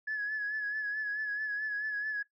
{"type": "tone with vibrato", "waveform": "sine", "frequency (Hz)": 1700, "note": "G#6", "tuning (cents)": 40, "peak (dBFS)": -30, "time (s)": [0.07, 2.23], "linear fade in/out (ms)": 10, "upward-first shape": "sine", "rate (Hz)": 4.6, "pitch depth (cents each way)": 42, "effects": ["noise-tail reverb RT60 0.1 s tail -17 dB re dry", "tanh soft clip ceiling -27 dBFS"]}